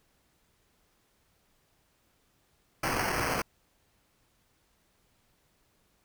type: noise with sample-and-hold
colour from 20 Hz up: white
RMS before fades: -30 dBFS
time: 2.83-3.42 s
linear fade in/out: 5 ms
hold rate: 3675 Hz
effects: pink hiss -70 dBFS RMS until 6.04 s